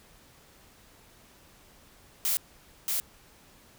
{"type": "noise with echo", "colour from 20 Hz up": "blue", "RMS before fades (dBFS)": -27, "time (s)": [2.25, 2.37], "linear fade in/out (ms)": 0, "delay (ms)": 630, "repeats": 1, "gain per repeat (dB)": -2, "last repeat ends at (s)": 3, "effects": ["pink hiss -57 dBFS RMS until 3.78 s"]}